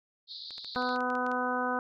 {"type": "band-pass noise", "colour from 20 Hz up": "white", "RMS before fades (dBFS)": -43, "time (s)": [0.27, 0.98], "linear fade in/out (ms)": 50, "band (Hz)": [3700, 4600], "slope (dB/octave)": 96}
{"type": "clicks", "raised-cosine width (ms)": 0.2, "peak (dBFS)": -30, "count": 12, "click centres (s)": [0.507, 0.581, 0.646, 0.751, 0.823, 0.891, 0.961, 1.006, 1.102, 1.153, 1.265, 1.316]}
{"type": "harmonic tone", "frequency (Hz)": 250, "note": "B3", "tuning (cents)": 21, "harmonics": [1, 2, 3, 4, 5, 6], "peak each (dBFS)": [-35, -35, -35, -35, -35, -35], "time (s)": [0.76, 1.79], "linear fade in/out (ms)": 0}
{"effects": []}